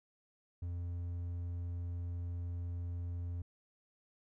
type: tone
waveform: triangle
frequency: 87 Hz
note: F2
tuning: 6 cents flat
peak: -35 dBFS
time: 0.62-3.42 s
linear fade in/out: 5 ms
effects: none